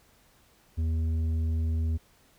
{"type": "tone with tanh clipping", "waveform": "sine", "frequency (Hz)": 80.7, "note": "E2", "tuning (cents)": -36, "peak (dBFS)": -26, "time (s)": [0.77, 1.98], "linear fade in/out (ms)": 20, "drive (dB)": 7, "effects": ["pink hiss -62 dBFS RMS until 2.38 s"]}